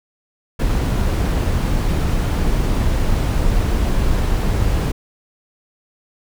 brown noise, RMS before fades -17 dBFS, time 0.59-4.92 s, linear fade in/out 10 ms, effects none

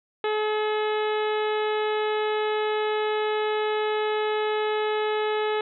harmonic tone, 427.2 Hz, G#4, 49 cents sharp, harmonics 1 / 2 / 3 / 4 / 5 / 6 / 7 / 8 / 9, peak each -24 / -30 / -34 / -36 / -38 / -40 / -41 / -42 / -43 dBFS, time 0.24-5.61 s, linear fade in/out 2 ms, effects none

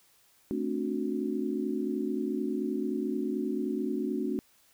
sine chord, D dominant seventh, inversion second, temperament just, 220.2 / 264.3 / 293.7 / 367.1 Hz, A3 / C4 / D4 / F#4, +2 / +18 / 0 / -14 cents, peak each -34 dBFS, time 0.51-4.39 s, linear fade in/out 0 ms, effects white hiss -64 dBFS RMS until 4.73 s

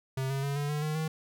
square tone with pitch steps, 132.7 / 136.59 / 140.59 / 144.71 / 148.95 / 153.32 / 157.81 Hz, C3 / C#3 / C#3 / D3 / D3 / D#3 / D#3, +25 / -25 / +25 / -25 / +25 / -25 / +25 cents, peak -30 dBFS, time 0.17-1.08 s, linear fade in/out 5 ms, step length 130 ms, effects none

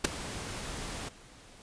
pink noise with ADSR envelope, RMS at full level -21 dBFS, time 0.04-1.09 s, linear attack 9 ms, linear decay 9 ms, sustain -18 dB, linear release 8 ms, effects pink hiss -54 dBFS RMS until 1.62 s + resampled to 22050 Hz

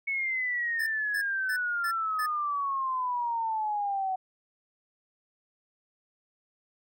sine exponential sweep, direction down, 2217 to 747 Hz, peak -27 dBFS, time 0.07-4.16 s, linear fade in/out 10 ms
square tone bursts, 1748 Hz, A6, 12 cents flat, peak -32 dBFS, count 5, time 0.79-2.265 s, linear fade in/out 10 ms, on 79 ms, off 270 ms
effects none

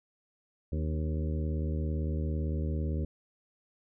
harmonic tone with a mistuned harmonic, 77.78 Hz, D#2, in tune, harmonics 1 / 2 / 3 / 4 / 5 / 6 / 7, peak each -30 / -36 / -40 / -42 / -44 / -46 / -47 dBFS, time 0.72-3.05 s, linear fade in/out 5 ms, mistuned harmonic 4, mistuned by -38 cents, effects none

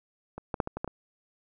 clicks, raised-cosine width 1 ms, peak -24 / -16 / -10 / -19 / -20 / -16 / -22 dBFS, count 7, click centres 0.38 / 0.542 / 0.602 / 0.674 / 0.77 / 0.845 / 0.877 s, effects none

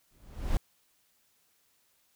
brown noise with exponential growth, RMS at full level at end -25 dBFS, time 0.11-0.57 s, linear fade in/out 0 ms, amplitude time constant 100 ms, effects white hiss -70 dBFS RMS until 2.15 s

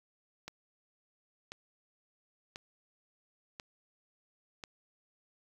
click train, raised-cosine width 0.2 ms, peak -25 dBFS, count 5, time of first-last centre 0.48-4.638 s, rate 0.962 Hz, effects 9-bit

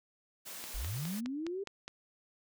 white high-pass noise, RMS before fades -45 dBFS, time 0.45-1.21 s, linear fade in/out 20 ms, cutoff 150 Hz, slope 48 dB/octave
click train, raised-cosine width 0.2 ms, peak -25 dBFS, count 7, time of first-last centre 0.64-1.88 s, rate 4.84 Hz
sine linear sweep, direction up, 32 to 406.7 Hz, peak -35 dBFS, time 0.74-1.64 s, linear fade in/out 10 ms
effects none

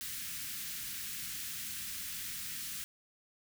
white band-stop noise, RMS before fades -41 dBFS, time 0.01-2.84 s, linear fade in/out 0 ms, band 260 to 1500 Hz, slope 24 dB/octave, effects none

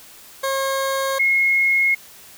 20% pulse / sine tone pair in turn, 540 / 2160 Hz, C#5 / C#7, -45 / -45 cents, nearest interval 2 octaves, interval 2400 cents, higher second, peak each -15 / -14 dBFS, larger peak second, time 0.43-1.19 / 1.19-1.95 s, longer neither, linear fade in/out 10 ms, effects white hiss -44 dBFS RMS until 2.37 s

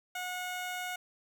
15% pulse tone, 727 Hz, F#5, 31 cents flat, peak -29 dBFS, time 0.15-0.96 s, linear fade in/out 5 ms, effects none

